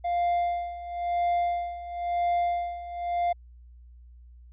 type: tone with tremolo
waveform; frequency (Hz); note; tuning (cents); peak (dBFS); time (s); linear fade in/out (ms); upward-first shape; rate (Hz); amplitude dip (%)
triangle; 698.5; F5; 0; -20; 0.04-3.33; 10; sine; 0.98; 80
effects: added 60 Hz sine -47 dBFS peak until 4.52 s + resampled to 8000 Hz